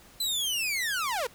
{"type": "linear sweep", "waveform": "sawtooth", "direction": "down", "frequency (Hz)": [4067, 440], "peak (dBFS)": -24, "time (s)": [0.2, 1.27], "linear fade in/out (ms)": 5, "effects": ["pink hiss -54 dBFS RMS until 1.34 s"]}